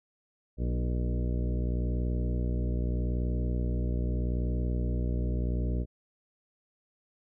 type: harmonic tone with a mistuned harmonic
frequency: 60.8 Hz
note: B1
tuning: 26 cents flat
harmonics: 1 / 2 / 3 / 4 / 5 / 6 / 7 / 8 / 10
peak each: -28 / -34 / -38 / -40 / -42 / -44 / -45 / -46 / -48 dBFS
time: 0.57-5.86 s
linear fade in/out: 50 ms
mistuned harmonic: 4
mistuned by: -19 cents
effects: none